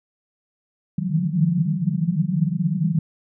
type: band-pass noise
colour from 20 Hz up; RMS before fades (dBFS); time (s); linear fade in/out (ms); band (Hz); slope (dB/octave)
pink; -21; 0.98-2.99; 5; 150 to 190; 96
effects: none